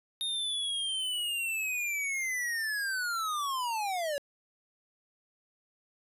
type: linear sweep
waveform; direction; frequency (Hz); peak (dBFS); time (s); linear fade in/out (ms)
square; down; 3702 to 554.4; -31; 0.21-4.18; 0
effects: resampled to 32000 Hz